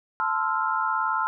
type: chord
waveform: sine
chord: F major seventh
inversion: first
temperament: equal with one note detuned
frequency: 880 / 1038.1 / 1318.5 / 1396.9 Hz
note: A5 / C6 / E6 / F6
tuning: 0 / -14 / 0 / 0 cents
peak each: -28 dBFS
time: 0.2-1.27 s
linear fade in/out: 0 ms
effects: none